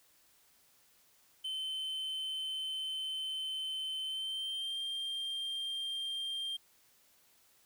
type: tone with pitch glide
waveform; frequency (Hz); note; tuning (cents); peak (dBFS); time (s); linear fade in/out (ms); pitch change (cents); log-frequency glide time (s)
triangle; 3072 to 3184; G7 to G7; -36 to +26; -34; 1.44-6.57; 10; +62; 4.06-4.79
effects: white hiss -67 dBFS RMS until 7.65 s